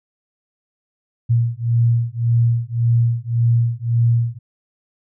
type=beating tone pair; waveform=sine; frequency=116.54 / 118.34 Hz; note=A#2 / A#2; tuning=0 / +27 cents; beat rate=1.8 Hz; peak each=-17 dBFS; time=1.29-4.39 s; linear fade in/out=20 ms; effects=none